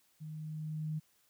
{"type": "tone with level ramp", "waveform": "sine", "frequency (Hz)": 155, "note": "D#3", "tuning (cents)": -6, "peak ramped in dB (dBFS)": [-42, -33], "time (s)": [0.2, 1], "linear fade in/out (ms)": 20, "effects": ["white hiss -71 dBFS RMS until 1.29 s"]}